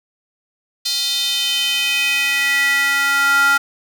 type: tone with high-pass filter sweep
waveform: square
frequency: 278.9 Hz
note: C#4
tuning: 11 cents sharp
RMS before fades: -17 dBFS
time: 0.85-3.58 s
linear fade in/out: 10 ms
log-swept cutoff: 4200 to 1300 Hz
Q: 4.4
effects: none